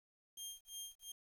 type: tone with tremolo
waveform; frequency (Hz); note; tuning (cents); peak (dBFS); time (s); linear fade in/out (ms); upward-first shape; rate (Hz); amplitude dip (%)
15% pulse; 3200; G7; +35; -37; 0.37-1.12; 5; sine; 2.9; 100
effects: 11-bit